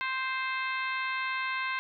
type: harmonic tone with a mistuned harmonic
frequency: 523 Hz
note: C5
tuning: 1 cent flat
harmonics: 2 / 3 / 4 / 5 / 6 / 7 / 8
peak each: -34 / -35 / -35 / -38 / -47 / -46 / -47 dBFS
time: 0.01-1.79 s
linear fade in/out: 0 ms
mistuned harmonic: 6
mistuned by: +21 cents
effects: none